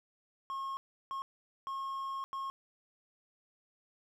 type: tone bursts at uneven times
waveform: triangle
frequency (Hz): 1082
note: C#6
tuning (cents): -42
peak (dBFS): -34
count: 4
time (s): 0.5-0.77 / 1.11-1.22 / 1.67-2.24 / 2.33-2.5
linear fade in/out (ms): 0
effects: none